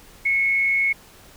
sine tone with frequency modulation, 2191 Hz, C#7, 21 cents flat, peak -17 dBFS, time 0.25-0.93 s, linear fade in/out 10 ms, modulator 149 Hz, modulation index 0.25, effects pink hiss -48 dBFS RMS until 1.36 s

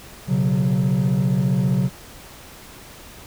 triangle chord, B suspended second, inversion none, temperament equal, 123.47 / 138.59 / 185 Hz, B2 / C#3 / F#3, 0 / 0 / 0 cents, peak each -20 / -17 / -17 dBFS, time 0.27-1.9 s, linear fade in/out 50 ms, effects tanh soft clip ceiling -11 dBFS + pink hiss -42 dBFS RMS until 3.26 s

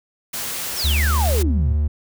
white noise, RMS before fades -27 dBFS, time 0.33-1.43 s, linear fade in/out 10 ms
sine exponential sweep, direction down, 6080 to 84.2 Hz, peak -22 dBFS, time 0.75-1.77 s, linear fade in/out 50 ms
triangle tone with pitch glide, 73.42 to 74.49 Hz, D2 to D2, 0 to +25 cents, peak -14 dBFS, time 0.84-1.88 s, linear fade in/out 10 ms, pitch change +25 cents, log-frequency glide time 1.08-1.21 s
effects none

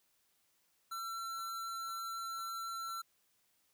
square tone, 1349 Hz, E6, 40 cents sharp, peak -40 dBFS, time 0.91-3.02 s, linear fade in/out 10 ms, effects white hiss -75 dBFS RMS until 3.73 s

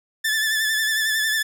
sawtooth tone with vibrato, 1750 Hz, A6, 10 cents flat, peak -16 dBFS, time 0.24-1.43 s, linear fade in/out 10 ms, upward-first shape sine, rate 11 Hz, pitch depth 40 cents each way, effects none

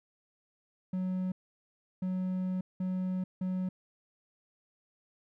triangle tone bursts at uneven times, 185 Hz, F#3, in tune, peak -28 dBFS, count 4, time 0.93-1.32 / 2.02-2.61 / 2.8-3.24 / 3.41-3.69 s, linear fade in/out 5 ms, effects none

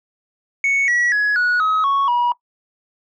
sine tone with pitch steps, 2217 / 1930 / 1680.2 / 1462.7 / 1273.3 / 1108.5 / 965 Hz, C#7 / B6 / G#6 / F#6 / D#6 / C#6 / B5, 0 / -40 / +20 / -20 / +40 / 0 / -40 cents, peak -12 dBFS, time 0.64-2.32 s, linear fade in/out 2 ms, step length 240 ms, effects noise-tail reverb RT60 0.1 s tail -21 dB re dry + tanh soft clip ceiling -13 dBFS

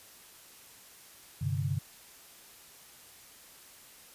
sine chord, G suspended fourth, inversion none, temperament equal, 98 / 130.81 / 146.83 Hz, G2 / C3 / D3, 0 / 0 / 0 cents, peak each -33 dBFS, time 1.41-1.79 s, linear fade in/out 10 ms, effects white hiss -54 dBFS RMS until 4.14 s + resampled to 32000 Hz

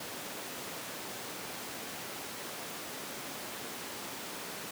pink high-pass noise, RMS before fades -42 dBFS, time 0-4.71 s, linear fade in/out 5 ms, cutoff 230 Hz, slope 12 dB/octave, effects none

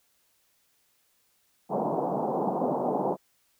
white band-pass noise, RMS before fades -28 dBFS, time 1.69-3.17 s, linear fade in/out 50 ms, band 150 to 910 Hz, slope 48 dB/octave, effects white hiss -69 dBFS RMS until 3.59 s

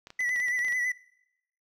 clicks, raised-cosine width 0.2 ms, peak -27 dBFS, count 11, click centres 0.071 / 0.104 / 0.206 / 0.292 / 0.361 / 0.401 / 0.484 / 0.591 / 0.648 / 0.683 / 0.724 s
triangle tone with vibrato, 1975.5 Hz, B6, in tune, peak -24 dBFS, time 0.19-0.92 s, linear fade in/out 5 ms, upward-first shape sine, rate 9.1 Hz, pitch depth 42 cents each way
effects noise-tail reverb RT60 0.8 s tail -21 dB re dry

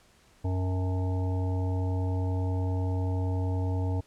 harmonic tone with a mistuned harmonic, 92.5 Hz, F#2, in tune, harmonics 1 / 3 / 5 / 7 / 9 / 10, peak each -26 / -36 / -40 / -43 / -45 / -46 dBFS, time 0.44-4.01 s, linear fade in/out 10 ms, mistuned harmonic 10, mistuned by -42 cents, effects pink hiss -61 dBFS RMS until 4.06 s + low-pass 10000 Hz 12 dB/octave

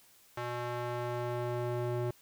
square tone with band-pass filter sweep, 121.3 Hz, B2, 31 cents flat, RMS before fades -35 dBFS, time 0.37-2.11 s, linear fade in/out 5 ms, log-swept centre 1100 to 390 Hz, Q 0.81, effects white hiss -62 dBFS RMS until 2.21 s

